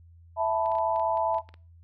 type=chord; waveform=sine; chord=E suspended fourth; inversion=none; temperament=just; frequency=659.3 / 879 / 988.9 Hz; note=E5 / A5 / B5; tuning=0 / -2 / +2 cents; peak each=-26 / -27 / -30 dBFS; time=0.36-1.42 s; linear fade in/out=50 ms
type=clicks; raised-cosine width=0.3 ms; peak=-33 dBFS; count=11; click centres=0.66 / 0.718 / 0.753 / 0.785 / 0.961 / 0.997 / 1.173 / 1.345 / 1.384 / 1.49 / 1.541 s
effects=noise-tail reverb RT60 0.4 s tail -23 dB re dry + added 84 Hz sine -50 dBFS peak until 1.83 s